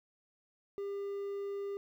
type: tone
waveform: triangle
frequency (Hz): 400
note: G4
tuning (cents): +35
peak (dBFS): -34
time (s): 0.78-1.77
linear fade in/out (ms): 0
effects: 12-bit